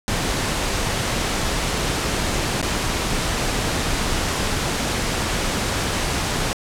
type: noise with dropouts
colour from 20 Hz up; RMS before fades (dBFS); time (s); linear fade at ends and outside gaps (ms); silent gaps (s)
pink; -22; 0.08-6.53; 0; 2.615-2.627
effects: low-pass 9000 Hz 12 dB/octave